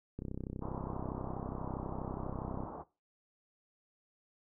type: click train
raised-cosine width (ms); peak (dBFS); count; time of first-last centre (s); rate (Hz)
3; -27; 80; 0.19-2.636; 32.3
type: low-pass noise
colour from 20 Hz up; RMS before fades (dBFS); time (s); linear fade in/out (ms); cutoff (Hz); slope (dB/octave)
white; -45; 0.61-2.84; 20; 1100; 48
effects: noise-tail reverb RT60 0.3 s tail -20 dB re dry